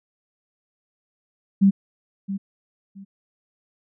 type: tone with echo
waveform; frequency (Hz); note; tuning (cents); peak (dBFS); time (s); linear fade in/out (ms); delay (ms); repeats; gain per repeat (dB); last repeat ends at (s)
sine; 196; G3; 0; -11; 1.61-1.71; 20; 670; 2; -13; 3.05
effects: none